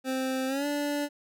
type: tone with pitch glide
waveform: 25% pulse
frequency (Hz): 261.6 to 290.3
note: C4 to D4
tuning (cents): 0 to -20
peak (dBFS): -24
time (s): 0.04-1.09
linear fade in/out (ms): 50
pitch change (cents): +180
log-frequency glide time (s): 0.47-0.66
effects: none